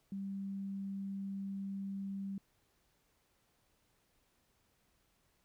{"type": "tone", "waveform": "sine", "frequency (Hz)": 196, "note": "G3", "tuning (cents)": 0, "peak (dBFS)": -38, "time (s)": [0.12, 2.38], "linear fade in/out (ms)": 2, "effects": ["pink hiss -75 dBFS RMS until 5.44 s"]}